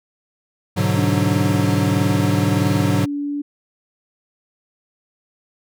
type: chord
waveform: square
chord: G# half-diminished seventh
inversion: none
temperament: equal with one note detuned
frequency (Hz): 103.83 / 125.34 / 146.83 / 185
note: G#2 / B2 / D3 / F#3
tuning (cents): 0 / +26 / 0 / 0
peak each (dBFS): -21 / -24 / -24 / -22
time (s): 0.76-3.06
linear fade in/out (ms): 20
type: tone with vibrato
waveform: sine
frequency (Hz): 289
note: D4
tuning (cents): -28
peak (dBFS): -21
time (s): 0.96-3.42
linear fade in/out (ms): 10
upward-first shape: sine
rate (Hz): 0.82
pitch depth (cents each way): 10
effects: none